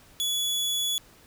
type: tone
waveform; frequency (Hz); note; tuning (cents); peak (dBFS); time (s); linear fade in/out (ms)
sawtooth; 3400; G#7; +40; -22; 0.2-0.98; 0
effects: pink hiss -55 dBFS RMS until 1.26 s